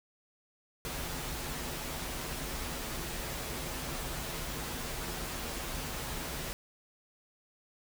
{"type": "noise with comb filter", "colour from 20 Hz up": "pink", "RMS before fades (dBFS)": -38, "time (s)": [0.85, 6.53], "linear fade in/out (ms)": 0, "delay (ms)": 10, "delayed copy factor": -0.55, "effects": []}